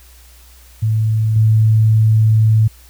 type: tone with level steps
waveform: sine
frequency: 109.8 Hz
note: A2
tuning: 3 cents flat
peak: -12 / -8 dBFS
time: 0.82-2.68 s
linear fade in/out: 10 ms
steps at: 1.36 s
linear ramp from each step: 2 ms
effects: added 61 Hz sine -42 dBFS peak until 2.89 s + white hiss -47 dBFS RMS until 2.89 s